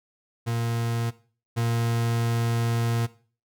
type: tone pair in turn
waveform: 40% pulse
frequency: 116.54 / 116.54 Hz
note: A#2 / A#2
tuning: 0 / 0 cents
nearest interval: unison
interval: 0 cents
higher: neither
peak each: -24 / -22 dBFS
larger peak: second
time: 0.46-1.11 / 1.56-3.07 s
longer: second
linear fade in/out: 20 ms
effects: noise-tail reverb RT60 0.4 s tail -17 dB re dry